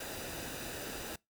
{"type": "noise with comb filter", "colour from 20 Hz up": "pink", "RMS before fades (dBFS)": -42, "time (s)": [0, 1.16], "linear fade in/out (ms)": 5, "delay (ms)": 0.92, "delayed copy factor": -0.5, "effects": ["noise-tail reverb RT60 0.2 s tail -24 dB re dry"]}